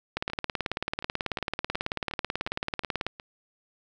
two click trains, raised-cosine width 0.3 ms, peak -24 / -12 dBFS, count 9 / 54, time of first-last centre 0.3-3.199 / 0.17-3.066 s, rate 2.76 / 18.3 Hz, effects none

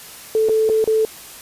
sine tone with dropouts, 438.6 Hz, A4, 6 cents flat, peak -13 dBFS, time 0.35-1.05 s, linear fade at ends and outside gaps 1 ms, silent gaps 0.487-0.494 / 0.691-0.697 / 0.842-0.875 s, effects white hiss -38 dBFS RMS until 1.41 s + resampled to 32000 Hz

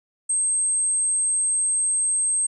sine tone, 8372 Hz, C9, in tune, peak -19 dBFS, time 0.29-2.47 s, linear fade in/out 10 ms, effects none

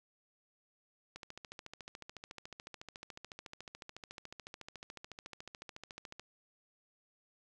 click train, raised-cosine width 0.2 ms, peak -29 dBFS, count 71, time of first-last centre 1.16-6.196 s, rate 13.9 Hz, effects none

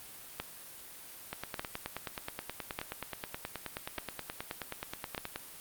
two click trains, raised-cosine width 0.3 ms, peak -20 / -18 dBFS, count 39 / 5, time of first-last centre 1.33-5.36 / 0.4-5.179 s, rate 9.43 / 0.837 Hz, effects white hiss -49 dBFS RMS until 5.6 s + Opus 32 kbps

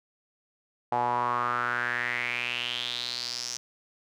sawtooth tone with band-pass filter sweep, 121.5 Hz, B2, 28 cents flat, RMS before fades -30 dBFS, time 0.92-3.57 s, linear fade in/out 0 ms, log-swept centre 810 to 5900 Hz, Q 5.9, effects none

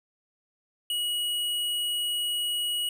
square tone, 2910 Hz, F#7, 29 cents flat, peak -27 dBFS, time 0.9-2.89 s, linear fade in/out 2 ms, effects none

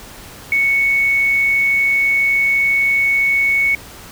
sine tone with quantisation, 2217 Hz, C#7, in tune, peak -12 dBFS, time 0.52-3.75 s, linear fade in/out 2 ms, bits 6, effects pink hiss -37 dBFS RMS until 4.11 s

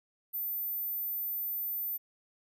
sine tone, 14080 Hz, A9, in tune, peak -32 dBFS, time 0.33-1.98 s, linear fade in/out 20 ms, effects none

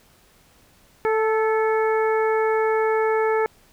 harmonic tone with a mistuned harmonic, 440 Hz, A4, in tune, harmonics 1 / 2 / 3 / 4 / 5, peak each -19 / -25 / -29 / -31 / -33 dBFS, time 1.05-3.46 s, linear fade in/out 0 ms, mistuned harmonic 4, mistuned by -30 cents, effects pink hiss -56 dBFS RMS until 3.72 s

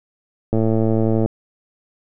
click train, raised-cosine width 2 ms, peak -6 dBFS, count 82, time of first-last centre 0.53-1.26 s, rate 111 Hz, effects none

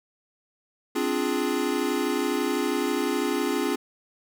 square chord, D half-diminished seventh, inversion third, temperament equal, 261.6 / 293.7 / 349.2 / 415.3 Hz, C4 / D4 / F4 / Ab4, 0 / 0 / 0 / 0 cents, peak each -30 dBFS, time 0.95-3.76 s, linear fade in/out 10 ms, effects none

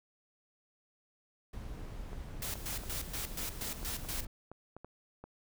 brown noise, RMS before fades -43 dBFS, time 1.53-4.27 s, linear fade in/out 5 ms
clicks, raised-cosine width 1 ms, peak -33 dBFS, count 12, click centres 2.131 / 2.556 / 2.728 / 2.836 / 3.431 / 3.623 / 3.83 / 4.049 / 4.516 / 4.766 / 4.846 / 5.24 s
white noise with tremolo, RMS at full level -39 dBFS, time 2.42-4.25 s, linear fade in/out 2 ms, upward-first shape square, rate 4.2 Hz, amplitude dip 75%
effects none

